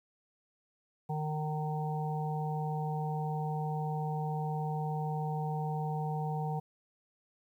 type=harmonic tone; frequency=153.2 Hz; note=D#3; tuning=27 cents flat; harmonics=1 / 3 / 5 / 6; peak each=-33 / -42 / -38 / -43 dBFS; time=1.09-6.6 s; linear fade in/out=10 ms; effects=11-bit